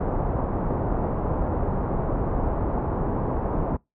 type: low-pass noise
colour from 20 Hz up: pink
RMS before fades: -25 dBFS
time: 0-3.77 s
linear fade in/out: 10 ms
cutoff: 990 Hz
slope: 24 dB/octave
effects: noise-tail reverb RT60 0.2 s tail -25 dB re dry